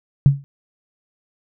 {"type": "tone with exponential decay", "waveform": "sine", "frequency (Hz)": 139.5, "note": "C#3", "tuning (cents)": 11, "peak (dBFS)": -4, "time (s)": [0.26, 0.44], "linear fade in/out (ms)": 0, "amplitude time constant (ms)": 39, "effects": []}